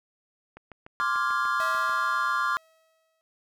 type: click train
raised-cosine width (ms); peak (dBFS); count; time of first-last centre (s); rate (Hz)
0.5; -29; 10; 0.57-1.895; 6.79
type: chord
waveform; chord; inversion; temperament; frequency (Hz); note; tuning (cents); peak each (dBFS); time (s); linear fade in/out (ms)
triangle; D half-diminished seventh; third; equal; 1046.5 / 1174.7 / 1396.9 / 1661.2; C6 / D6 / F6 / Ab6; 0 / 0 / 0 / 0; -28 / -26 / -26 / -32; 1-2.57; 0
type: tone with exponential decay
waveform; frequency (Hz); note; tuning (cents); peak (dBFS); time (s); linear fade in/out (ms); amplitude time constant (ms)
sawtooth; 644; E5; -41; -29; 1.6-3.21; 0; 350
effects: none